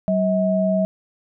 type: tone pair together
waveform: sine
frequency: 190.27 / 640 Hz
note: F#3 / D#5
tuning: +49 / +49 cents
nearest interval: octave + major sixth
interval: 2100 cents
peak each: -19 dBFS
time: 0.08-0.85 s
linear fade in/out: 0 ms
effects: none